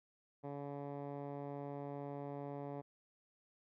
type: tone with low-pass filter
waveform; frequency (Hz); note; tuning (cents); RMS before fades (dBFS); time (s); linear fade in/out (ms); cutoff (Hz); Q
10% pulse; 142.3; C#3; +46; -45; 0.43-2.82; 20; 850; 0.88
effects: none